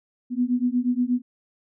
sine beating tone pair, 242.7 / 251.1 Hz, B3 / B3, -30 / +29 cents, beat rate 8.4 Hz, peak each -23 dBFS, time 0.3-1.22 s, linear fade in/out 50 ms, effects none

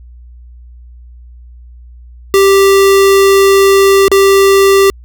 square tone with dropouts, 392 Hz, G4, in tune, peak -5 dBFS, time 2.34-4.9 s, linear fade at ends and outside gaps 0 ms, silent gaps 4.081-4.116 s, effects added 60 Hz sine -32 dBFS peak until 5.04 s

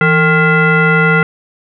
sine tone with frequency modulation, 784 Hz, G5, in tune, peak -7 dBFS, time 0.01-1.23 s, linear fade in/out 2 ms, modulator 619 Hz, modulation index 2.1, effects none

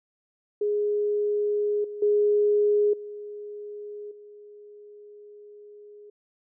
sine tone with level steps, 415.3 Hz, G#4, in tune, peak -22 / -33 / -18 / -35 / -44 dBFS, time 0.61-6.1 s, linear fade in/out 5 ms, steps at 1.84 / 2.02 / 2.93 / 4.11 s, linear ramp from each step 5 ms, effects none

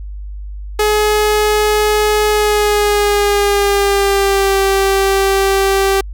sawtooth tone with pitch glide, 422.7 to 389.9 Hz, G#4 to G4, +31 to -9 cents, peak -7 dBFS, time 0.79-6.01 s, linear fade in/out 5 ms, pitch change -140 cents, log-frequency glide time 2.29-4.59 s, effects added 50 Hz sine -24 dBFS peak until 6.13 s

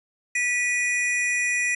square tone pair together, 1955.7 / 2464 Hz, B6 / D#7, -17 / -17 cents, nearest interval major third, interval 400 cents, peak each -25 dBFS, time 0.35-1.75 s, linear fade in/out 5 ms, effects resampled to 24000 Hz

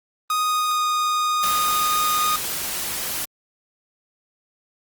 45% pulse tone with pitch glide, 1244.5 to 1233.8 Hz, D#6 to D#6, 0 to -15 cents, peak -19 dBFS, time 0.3-2.36 s, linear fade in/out 2 ms, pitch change -15 cents, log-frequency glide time 0.43-0.86 s
white noise, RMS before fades -27 dBFS, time 1.43-3.25 s, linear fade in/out 2 ms
effects Opus 24 kbps

